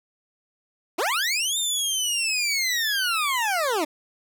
20% pulse linear two-way sweep, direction up then down, 283.1 to 3663 to 283.1 Hz, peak -17 dBFS, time 0.98-3.85 s, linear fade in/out 10 ms, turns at 1.58 s, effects none

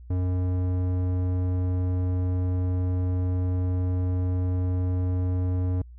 square tone with low-pass filter, 91 Hz, F#2, 28 cents flat, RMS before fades -25 dBFS, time 0.1-5.82 s, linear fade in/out 5 ms, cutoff 540 Hz, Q 0.51, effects added 60 Hz sine -42 dBFS peak until 5.98 s

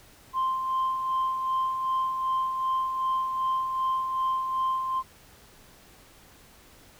sine tone with tremolo, 1046.5 Hz, C6, in tune, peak -21 dBFS, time 0.33-5.03 s, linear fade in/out 50 ms, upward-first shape sine, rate 2.6 Hz, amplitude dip 50%, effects tanh soft clip ceiling -21 dBFS + pink hiss -54 dBFS RMS until 6.99 s

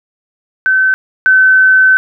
sine tone pair in turn, 1531 / 1525.7 Hz, G6 / G6, -41 / -47 cents, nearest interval unison, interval 6 cents, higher first, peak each -7 / -4 dBFS, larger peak second, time 0.66-0.94 / 1.26-1.97 s, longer second, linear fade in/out 0 ms, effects none

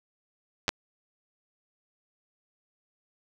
clicks, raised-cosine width 0.2 ms, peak -8 dBFS, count 2, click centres 0.681 / 0.691 s, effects none

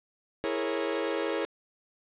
40% pulse chord, A# half-diminished seventh, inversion second, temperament equal with one note detuned, 329.6 / 415.3 / 466.2 / 549.3 Hz, E4 / G#4 / A#4 / C#5, 0 / 0 / 0 / -16 cents, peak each -33 dBFS, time 0.44-1.45 s, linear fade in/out 0 ms, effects resampled to 8000 Hz + 9-bit

